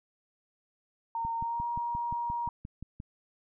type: tone with pitch glide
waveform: sine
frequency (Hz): 919 to 946.5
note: A#5 to A#5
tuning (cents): -25 to +26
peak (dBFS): -30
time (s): 1.15-2.49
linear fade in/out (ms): 2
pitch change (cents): +51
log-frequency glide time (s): 1.37-1.65
type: click train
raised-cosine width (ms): 5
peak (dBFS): -28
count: 11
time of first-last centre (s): 1.25-3.001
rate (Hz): 5.71
effects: none